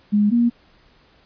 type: tone pair in turn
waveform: sine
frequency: 207.3 / 237.1 Hz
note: G#3 / A#3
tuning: -3 / +30 cents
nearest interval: major second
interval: 233 cents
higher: second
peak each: -13 dBFS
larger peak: neither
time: 0.12-0.31 / 0.31-0.5 s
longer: neither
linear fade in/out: 20 ms
effects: pink hiss -55 dBFS RMS until 1.25 s + resampled to 11025 Hz